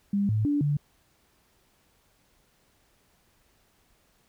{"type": "tone with pitch steps", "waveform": "sine", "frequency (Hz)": [200.9, 107.7, 290.2, 145.7], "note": ["G3", "A2", "D4", "D3"], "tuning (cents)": [43, -37, -21, -13], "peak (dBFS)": -22, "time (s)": [0.13, 0.77], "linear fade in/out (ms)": 5, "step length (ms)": 160, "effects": ["pink hiss -66 dBFS RMS until 4.28 s"]}